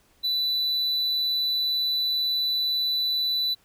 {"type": "tone", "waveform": "triangle", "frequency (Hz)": 3979, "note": "B7", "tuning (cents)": 12, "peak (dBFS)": -21, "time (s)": [0.23, 3.55], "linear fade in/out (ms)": 20, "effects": ["pink hiss -62 dBFS RMS until 3.64 s"]}